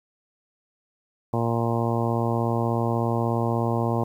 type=harmonic tone; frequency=116.54 Hz; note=A#2; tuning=in tune; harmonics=1 / 2 / 3 / 4 / 5 / 6 / 7 / 8 / 9; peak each=-25 / -28 / -30 / -31 / -32 / -33 / -33 / -34 / -35 dBFS; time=1.33-4.04 s; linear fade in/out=5 ms; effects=9-bit